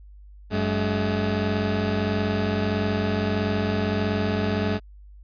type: tone pair together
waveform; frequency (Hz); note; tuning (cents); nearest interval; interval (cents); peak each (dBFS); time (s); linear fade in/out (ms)
20% pulse; 95.62 / 212.8; G2 / G#3; -43 / +42; octave + major second; 1385; -20; 0.5-4.8; 50
effects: added 50 Hz sine -43 dBFS peak until 5.23 s + resampled to 11025 Hz